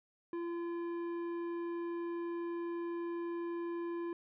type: tone with tanh clipping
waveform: sine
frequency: 341.5 Hz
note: F4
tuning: 39 cents flat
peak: -38 dBFS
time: 0.33-4.13 s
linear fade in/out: 2 ms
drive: 11 dB
effects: none